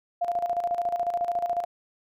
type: tone with tremolo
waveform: sine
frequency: 697 Hz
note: F5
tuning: 4 cents flat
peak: -22 dBFS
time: 0.21-1.65 s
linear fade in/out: 10 ms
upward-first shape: square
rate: 14 Hz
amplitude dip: 65%
effects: none